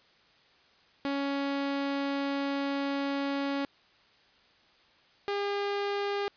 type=tone pair in turn; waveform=sawtooth; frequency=278.9 / 403.9 Hz; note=C#4 / G#4; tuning=+11 / -48 cents; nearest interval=tritone; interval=641 cents; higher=second; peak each=-25 dBFS; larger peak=neither; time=1.05-3.65 / 5.28-6.28 s; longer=first; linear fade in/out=0 ms; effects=white hiss -62 dBFS RMS until 6.36 s + resampled to 11025 Hz